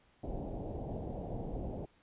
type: low-pass noise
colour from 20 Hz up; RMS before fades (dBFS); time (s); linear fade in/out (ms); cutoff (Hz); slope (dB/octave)
pink; -40; 0.23-1.86; 10; 780; 48
effects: pink hiss -68 dBFS RMS until 2.02 s + resampled to 8000 Hz